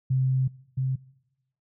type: tone pair in turn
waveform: sine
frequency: 130.81 / 131.39 Hz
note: C3 / C3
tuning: 0 / +8 cents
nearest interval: unison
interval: 8 cents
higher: second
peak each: -20 / -23 dBFS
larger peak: first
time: 0.1-0.48 / 0.77-0.96 s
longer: first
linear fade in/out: 10 ms
effects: noise-tail reverb RT60 1.0 s tail -23 dB re dry